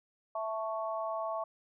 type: chord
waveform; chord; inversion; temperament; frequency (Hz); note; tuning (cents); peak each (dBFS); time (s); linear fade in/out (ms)
sine; A major; second; equal; 659.3 / 880 / 1108.7; E5 / A5 / C#6; 0 / 0 / 0; -35 / -40 / -38; 0.35-1.44; 5
effects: none